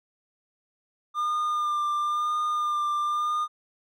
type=tone with vibrato; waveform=triangle; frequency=1203 Hz; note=D6; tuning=41 cents sharp; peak=-22 dBFS; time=1.14-3.48 s; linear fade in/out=50 ms; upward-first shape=sine; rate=0.98 Hz; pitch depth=22 cents each way; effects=none